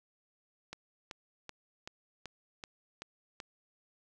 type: click train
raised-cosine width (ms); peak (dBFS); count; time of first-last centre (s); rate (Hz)
0.2; -25; 8; 0.73-3.402; 2.62
effects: none